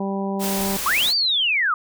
harmonic tone, 196 Hz, G3, in tune, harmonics 1 / 2 / 3 / 4 / 5, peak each -24 / -29 / -32 / -32 / -34 dBFS, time 0-0.77 s, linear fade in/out 5 ms
white noise, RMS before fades -27 dBFS, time 0.39-1.14 s, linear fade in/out 50 ms
brown noise with exponential decay, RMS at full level -36 dBFS, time 0.58-1.37 s, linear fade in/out 1 ms, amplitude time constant 170 ms
sine linear two-way sweep, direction up then down, 1000 to 4725 to 1181 Hz, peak -17 dBFS, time 0.86-1.74 s, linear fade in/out 2 ms, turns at 1.15 s
effects none

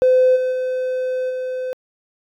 triangle tone with level steps, 511 Hz, C5, 41 cents flat, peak -7 / -15 / -17 / -20 dBFS, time 0.02-1.73 s, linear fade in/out 0 ms, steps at 0.35 / 0.51 / 1.29 s, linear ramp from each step 20 ms, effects tanh soft clip ceiling -7 dBFS

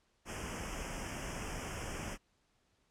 pink band-stop noise, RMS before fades -41 dBFS, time 0.25-2.18 s, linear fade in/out 50 ms, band 3200 to 5100 Hz, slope 96 dB/octave, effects pink hiss -75 dBFS RMS until 2.9 s + low-pass 8000 Hz 12 dB/octave

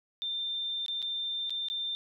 sine tone with dropouts, 3587 Hz, A7, 33 cents sharp, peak -31 dBFS, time 0.22-1.95 s, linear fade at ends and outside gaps 0 ms, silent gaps 0.862-0.882 / 1.019-1.026 / 1.496-1.505 / 1.685-1.7 s, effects none

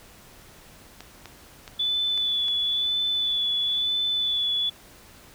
clicks, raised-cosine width 0.2 ms, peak -22 dBFS, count 5, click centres 1.006 / 1.257 / 1.678 / 2.177 / 2.483 s
sine tone with vibrato, 3466 Hz, A7, 27 cents flat, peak -22 dBFS, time 1.79-4.7 s, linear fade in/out 10 ms, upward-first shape sine, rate 1 Hz, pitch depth 23 cents each way
effects pink hiss -50 dBFS RMS until 5.34 s

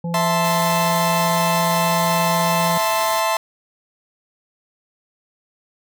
harmonic tone, 170 Hz, F3, 46 cents flat, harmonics 1 / 3 / 5, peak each -22 / -32 / -36 dBFS, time 0.04-2.78 s, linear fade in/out 5 ms
40% pulse chord, A minor, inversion second, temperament equal, 659.3 / 880 / 1046.5 Hz, E5 / A5 / C6, 0 / 0 / 0 cents, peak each -21 dBFS, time 0.14-3.37 s, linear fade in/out 2 ms
white noise, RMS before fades -31 dBFS, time 0.44-3.2 s, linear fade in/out 5 ms
effects none

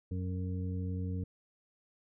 harmonic tone, 91.8 Hz, F#2, 13 cents flat, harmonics 1 / 2 / 3 / 5, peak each -34 / -40 / -44 / -48 dBFS, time 0.11-1.24 s, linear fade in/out 5 ms, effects none

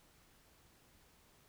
silence, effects pink hiss -67 dBFS RMS until 1.48 s

